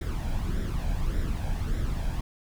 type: noise with flanger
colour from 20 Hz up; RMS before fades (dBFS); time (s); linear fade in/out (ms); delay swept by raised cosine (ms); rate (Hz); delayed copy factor
brown; -28; 0.01-2.21; 5; 0.54 to 1.27; 1.7; +0.55
effects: none